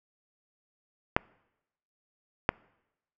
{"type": "clicks", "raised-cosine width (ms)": 0.5, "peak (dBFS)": -6, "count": 2, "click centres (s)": [1.165, 2.491], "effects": ["noise-tail reverb RT60 0.9 s tail -26 dB re dry"]}